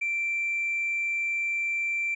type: tone with hard clipping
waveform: triangle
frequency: 2349 Hz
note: D7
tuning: in tune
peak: -26 dBFS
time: 0.01-2.15 s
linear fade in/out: 10 ms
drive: 4 dB
effects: resampled to 22050 Hz

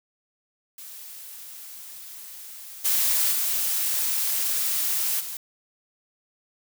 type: noise with level steps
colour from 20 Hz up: blue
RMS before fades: -41 / -22 / -25 / -34 dBFS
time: 0.78-5.37 s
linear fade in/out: 2 ms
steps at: 2.84 / 3.31 / 5.19 s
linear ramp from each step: 20 ms
effects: none

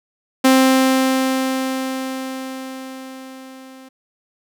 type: tone with level ramp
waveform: sawtooth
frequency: 262.5 Hz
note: C4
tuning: 6 cents sharp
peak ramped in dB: -5 to -35 dBFS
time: 0.44-3.89 s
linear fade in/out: 10 ms
effects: none

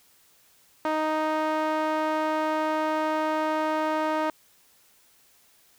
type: tone with band-pass filter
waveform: sawtooth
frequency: 311.1 Hz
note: D#4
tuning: in tune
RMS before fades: -26 dBFS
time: 0.85-4.3 s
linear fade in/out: 2 ms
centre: 910 Hz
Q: 1.3
effects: white hiss -60 dBFS RMS until 5.78 s

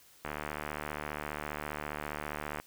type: click train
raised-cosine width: 0.5 ms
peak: -21 dBFS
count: 177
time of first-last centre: 0.25-2.6 s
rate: 74.9 Hz
effects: white hiss -60 dBFS RMS until 2.66 s

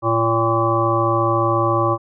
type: harmonic tone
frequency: 114.2 Hz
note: A#2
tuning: 35 cents flat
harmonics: 1 / 3 / 5 / 7 / 9 / 10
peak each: -22 / -21 / -22 / -25 / -24 / -20 dBFS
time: 0.02-1.98 s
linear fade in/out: 50 ms
effects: none

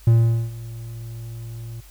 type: tone with ADSR envelope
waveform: triangle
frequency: 115.2 Hz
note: A#2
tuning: 20 cents flat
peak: -8 dBFS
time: 0.07-1.81 s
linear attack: 4 ms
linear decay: 430 ms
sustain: -21 dB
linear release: 13 ms
effects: added 50 Hz sine -44 dBFS peak until 1.9 s + white hiss -51 dBFS RMS until 1.9 s

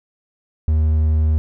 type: tone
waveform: triangle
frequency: 77.78 Hz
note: D#2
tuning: in tune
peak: -11 dBFS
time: 0.68-1.38 s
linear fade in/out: 0 ms
effects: none

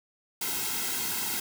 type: noise with comb filter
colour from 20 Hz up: white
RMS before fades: -31 dBFS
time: 0.41-1.4 s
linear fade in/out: 5 ms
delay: 1.7 ms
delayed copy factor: -0.85
effects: none

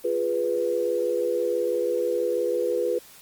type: chord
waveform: sine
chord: F diminished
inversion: none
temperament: equal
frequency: 349.2 / 415.3 / 493.9 Hz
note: F4 / Ab4 / Cb5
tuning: 0 / 0 / 0 cents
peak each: -29 / -28 / -24 dBFS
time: 0.04-2.99 s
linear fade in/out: 10 ms
effects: white hiss -49 dBFS RMS until 3.21 s + Opus 24 kbps

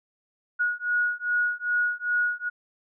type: beating tone pair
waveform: sine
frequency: 1451 / 1453.5 Hz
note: F#6 / F#6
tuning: -34 / -31 cents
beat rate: 2.5 Hz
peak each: -26 dBFS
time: 0.59-2.5 s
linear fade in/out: 20 ms
effects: none

